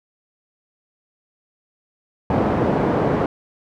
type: band-pass noise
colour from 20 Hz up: pink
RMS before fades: -19 dBFS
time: 2.3-3.26 s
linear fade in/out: 2 ms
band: 140 to 790 Hz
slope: 12 dB/octave
effects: none